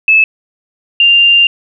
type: tone pair in turn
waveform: sine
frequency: 2609 / 2791 Hz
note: E7 / F7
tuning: -18 / -2 cents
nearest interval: minor second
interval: 116 cents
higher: second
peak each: -4 dBFS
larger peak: neither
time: 0.08-0.24 / 1-1.47 s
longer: second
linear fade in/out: 2 ms
effects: none